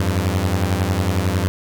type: beating tone pair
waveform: sawtooth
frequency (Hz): 87.31 / 98.31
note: F2 / G2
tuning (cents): 0 / +5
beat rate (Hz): 11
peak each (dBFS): -16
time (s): 0-1.48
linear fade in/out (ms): 0
effects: none